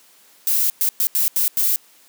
violet noise bursts at uneven times, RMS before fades -18 dBFS, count 6, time 0.47-0.7 / 0.81-0.89 / 1-1.07 / 1.15-1.28 / 1.36-1.48 / 1.57-1.76 s, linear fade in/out 0 ms, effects white hiss -52 dBFS RMS until 2.08 s + high-pass 200 Hz 12 dB/octave

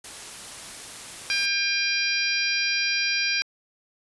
white noise, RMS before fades -39 dBFS, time 0.04-1.46 s, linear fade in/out 5 ms
harmonic tone, 800 Hz, G5, 35 cents sharp, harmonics 2 / 3 / 4 / 5 / 6 / 7, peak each -30 / -25 / -35 / -33 / -28 / -32 dBFS, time 1.3-3.42 s, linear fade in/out 0 ms
effects resampled to 24000 Hz

